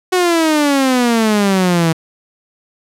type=exponential sweep; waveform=sawtooth; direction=down; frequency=371.9 to 160 Hz; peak=-7 dBFS; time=0.12-1.93 s; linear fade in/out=10 ms; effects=low-pass 12000 Hz 12 dB/octave